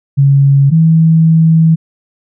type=tone pair in turn; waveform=sine; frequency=139 / 161.94 Hz; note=C#3 / E3; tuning=+5 / -30 cents; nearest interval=minor third; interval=265 cents; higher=second; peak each=-4 dBFS; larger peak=neither; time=0.17-0.71 / 0.71-1.76 s; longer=second; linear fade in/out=20 ms; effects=none